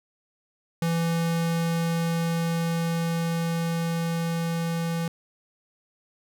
square tone with level ramp, 166.9 Hz, E3, 22 cents sharp, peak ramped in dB -23 to -26 dBFS, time 0.82-5.08 s, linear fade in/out 2 ms, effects none

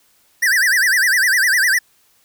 square tone with vibrato, 1751 Hz, A6, 9 cents flat, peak -13 dBFS, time 0.42-1.79 s, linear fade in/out 10 ms, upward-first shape sine, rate 9.9 Hz, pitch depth 230 cents each way, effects white hiss -57 dBFS RMS until 2.24 s

